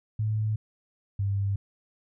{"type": "tone pair in turn", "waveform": "sine", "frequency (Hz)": [108, 99.3], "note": ["A2", "G2"], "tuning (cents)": [-32, 23], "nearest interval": "minor second", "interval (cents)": 145, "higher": "first", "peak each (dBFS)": -24, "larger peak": "neither", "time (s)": [[0.19, 0.56], [1.19, 1.56]], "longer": "neither", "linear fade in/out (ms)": 5, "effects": []}